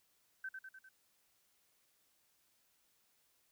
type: tone with echo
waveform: sine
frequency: 1544 Hz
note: G6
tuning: 27 cents flat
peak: -40 dBFS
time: 0.44-0.49 s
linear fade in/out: 5 ms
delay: 100 ms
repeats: 4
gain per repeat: -4 dB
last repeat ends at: 0.89 s
effects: white hiss -75 dBFS RMS until 3.51 s